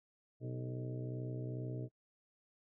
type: harmonic tone with a mistuned harmonic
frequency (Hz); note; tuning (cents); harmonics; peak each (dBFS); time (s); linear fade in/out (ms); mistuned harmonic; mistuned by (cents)
62.4; B1; +19; 2 / 3 / 4 / 5 / 6 / 7 / 8 / 9 / 10; -40 / -55 / -52 / -48 / -52 / -50 / -60 / -62 / -54; 0.4-1.89; 50; 6; +39
effects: noise-tail reverb RT60 0.1 s tail -23 dB re dry